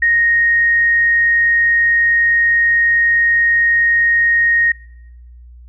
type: tone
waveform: sine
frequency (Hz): 1864.7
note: A#6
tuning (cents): 0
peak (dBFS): -10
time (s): 0.02-4.72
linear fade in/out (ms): 5
effects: noise-tail reverb RT60 0.9 s tail -23 dB re dry + added 60 Hz sine -36 dBFS peak until 5.68 s